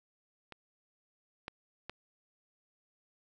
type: clicks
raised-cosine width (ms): 0.3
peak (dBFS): -30 / -23 / -24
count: 3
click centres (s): 0.523 / 1.481 / 1.896
effects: none